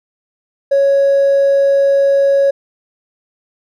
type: tone with hard clipping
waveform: triangle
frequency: 554.4 Hz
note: C#5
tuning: in tune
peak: -8 dBFS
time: 0.71-2.51 s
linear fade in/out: 10 ms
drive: 2 dB
effects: none